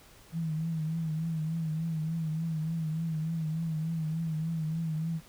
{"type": "tone with vibrato", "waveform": "sine", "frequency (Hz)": 160.4, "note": "E3", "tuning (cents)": -47, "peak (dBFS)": -29, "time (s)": [0.32, 5.21], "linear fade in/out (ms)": 50, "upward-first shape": "triangle", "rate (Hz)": 3.4, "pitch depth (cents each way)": 72, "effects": ["pink hiss -56 dBFS RMS until 5.28 s"]}